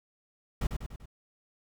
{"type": "noise with echo", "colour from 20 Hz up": "brown", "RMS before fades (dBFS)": -28, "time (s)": [0.61, 0.67], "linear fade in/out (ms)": 5, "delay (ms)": 97, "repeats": 4, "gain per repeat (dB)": -5, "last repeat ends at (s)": 1.058, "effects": []}